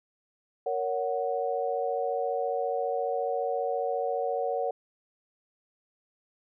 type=chord; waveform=sine; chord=F# major; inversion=first; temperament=equal with one note detuned; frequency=466.2 / 560.8 / 740 Hz; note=A#4 / C#5 / F#5; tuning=0 / +20 / 0 cents; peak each=-31 dBFS; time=0.66-4.71 s; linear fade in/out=5 ms; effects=none